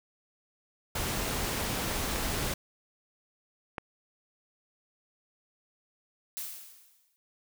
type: noise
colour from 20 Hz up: pink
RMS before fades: -32 dBFS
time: 0.95-2.54 s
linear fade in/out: 5 ms
type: clicks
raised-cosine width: 0.5 ms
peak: -19 dBFS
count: 3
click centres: 1.914 / 2.16 / 3.782 s
type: noise with exponential decay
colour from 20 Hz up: blue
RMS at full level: -35 dBFS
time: 6.37-7.16 s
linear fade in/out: 0 ms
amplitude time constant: 170 ms
effects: none